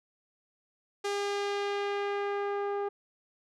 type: tone with low-pass filter sweep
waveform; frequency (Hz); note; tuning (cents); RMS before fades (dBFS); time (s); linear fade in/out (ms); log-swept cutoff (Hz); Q
sawtooth; 404.2; G#4; -47; -32; 1.04-2.89; 10; 7600 to 990; 0.92
effects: none